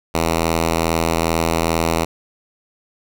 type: tone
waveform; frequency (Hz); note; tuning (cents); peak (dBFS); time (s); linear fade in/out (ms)
5% pulse; 82.41; E2; 0; -5; 0.14-2.05; 10
effects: none